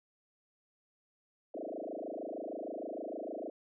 sine tone with frequency modulation, 476.4 Hz, A#4, 38 cents sharp, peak -38 dBFS, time 1.54-3.5 s, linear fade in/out 5 ms, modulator 26.5 Hz, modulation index 7.7, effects none

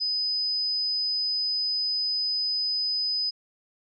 sine tone, 5010 Hz, D#8, 11 cents sharp, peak -24 dBFS, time 0-3.31 s, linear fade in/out 20 ms, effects none

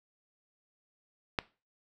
click, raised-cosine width 0.3 ms, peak -12 dBFS, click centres 1.388 s, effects noise-tail reverb RT60 0.3 s tail -19 dB re dry

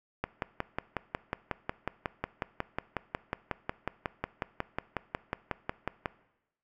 click train, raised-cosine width 0.5 ms, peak -15 dBFS, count 33, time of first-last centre 0.24-6.058 s, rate 5.5 Hz, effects noise-tail reverb RT60 0.9 s tail -19 dB re dry

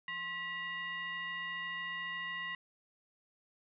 sine tone with frequency modulation, 1944 Hz, B6, 28 cents flat, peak -37 dBFS, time 0.08-2.55 s, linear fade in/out 2 ms, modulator 886 Hz, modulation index 0.86, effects none

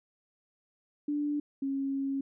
sine tone pair in turn, 293.2 / 273.3 Hz, D4 / C#4, -3 / -24 cents, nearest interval minor second, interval 121 cents, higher first, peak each -28 / -29 dBFS, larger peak first, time 1.08-1.4 / 1.62-2.21 s, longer second, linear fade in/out 5 ms, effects none

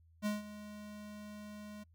square tone with ADSR envelope, 209.2 Hz, G#3, 13 cents sharp, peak -32 dBFS, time 0.22-1.84 s, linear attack 41 ms, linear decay 160 ms, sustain -15 dB, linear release 14 ms, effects noise-tail reverb RT60 0.1 s tail -26 dB re dry + added 82 Hz sine -62 dBFS peak until 1.94 s

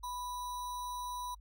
sine tone with sample-and-hold, 987.8 Hz, B5, in tune, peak -37 dBFS, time 0.03-1.35 s, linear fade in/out 10 ms, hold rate 4900 Hz, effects added 50 Hz sine -52 dBFS peak until 1.4 s + AAC 64 kbps

